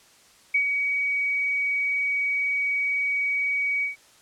sine tone with ADSR envelope, 2261 Hz, C#7, 34 cents sharp, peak -17 dBFS, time 0.54-3.96 s, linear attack 9 ms, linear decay 88 ms, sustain -5 dB, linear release 130 ms, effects white hiss -55 dBFS RMS until 4.21 s + low-pass 9000 Hz 12 dB/octave

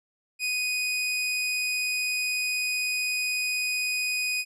sawtooth tone, 2489 Hz, D#7, in tune, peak -22 dBFS, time 0.39-4.45 s, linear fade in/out 50 ms, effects low-pass 12000 Hz 12 dB/octave

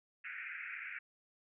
white band-pass noise, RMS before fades -45 dBFS, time 0.24-0.99 s, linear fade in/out 5 ms, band 1400 to 2500 Hz, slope 96 dB/octave, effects none

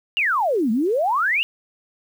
sine exponential two-way sweep, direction down then up, 2921 to 207.7 to 2921 Hz, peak -17 dBFS, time 0.17-1.43 s, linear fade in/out 0 ms, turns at 0.71 s, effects 8-bit

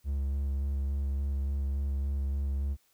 triangle tone with vibrato, 69.3 Hz, C#2, in tune, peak -26 dBFS, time 0.04-2.77 s, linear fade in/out 50 ms, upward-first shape square, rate 3.5 Hz, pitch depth 15 cents each way, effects white hiss -69 dBFS RMS until 2.93 s

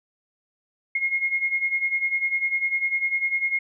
sine beating tone pair, 2143 / 2153 Hz, C7 / C7, +41 / +49 cents, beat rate 10 Hz, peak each -27 / -23 dBFS, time 0.95-3.59 s, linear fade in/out 5 ms, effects none

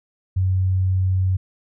sine tone, 93.5 Hz, F#2, 19 cents sharp, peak -16 dBFS, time 0.36-1.37 s, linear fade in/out 10 ms, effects none

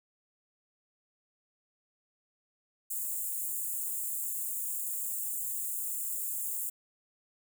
white high-pass noise, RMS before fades -35 dBFS, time 2.9-6.7 s, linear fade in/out 10 ms, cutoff 7000 Hz, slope 96 dB/octave, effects none

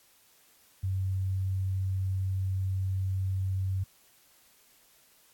sine tone, 95 Hz, F#2, 46 cents sharp, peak -27 dBFS, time 0.83-3.84 s, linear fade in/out 10 ms, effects white hiss -62 dBFS RMS until 5.33 s + AAC 64 kbps

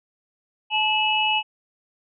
sine tone cluster, 861 / 2612 / 2920 Hz, A5 / E7 / F#7, -38 / -17 / -24 cents, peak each -23 dBFS, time 0.7-1.43 s, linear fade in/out 50 ms, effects none

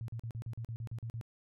sine tone bursts, 114.7 Hz, A#2, 28 cents flat, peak -37 dBFS, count 11, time 0.01-1.212 s, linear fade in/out 0 ms, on 72 ms, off 41 ms, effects none

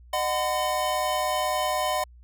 square tone cluster, 610 / 740 / 1018 Hz, D#5 / F#5 / C6, -34 / 0 / -48 cents, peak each -29 / -29 / -29 dBFS, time 0.13-2.04 s, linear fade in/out 5 ms, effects added 60 Hz sine -47 dBFS peak until 2.23 s

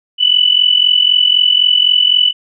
sine tone with amplitude modulation, 2977 Hz, F#7, 10 cents sharp, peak -4 dBFS, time 0.18-2.33 s, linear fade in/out 50 ms, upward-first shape sine, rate 43.9 Hz, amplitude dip 80%, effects none

